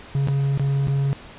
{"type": "tone with dropouts", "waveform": "triangle", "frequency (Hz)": 138.59, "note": "C#3", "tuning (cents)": 0, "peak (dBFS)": -16, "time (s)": [0.15, 1.13], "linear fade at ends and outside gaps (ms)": 0, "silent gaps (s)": [[0.274, 0.285], [0.575, 0.596], [0.872, 0.883]], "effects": ["pink hiss -42 dBFS RMS until 1.38 s", "resampled to 8000 Hz"]}